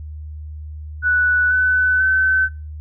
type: tone with pitch steps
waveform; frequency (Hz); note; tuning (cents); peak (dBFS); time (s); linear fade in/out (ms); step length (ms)
sine; 1480 / 1504.1 / 1528.7; F#6 / F#6 / G6; 0 / +28 / -44; -13; 1.02-2.49; 50; 490
effects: noise-tail reverb RT60 0.3 s tail -23 dB re dry + added 76 Hz sine -29 dBFS peak until 2.8 s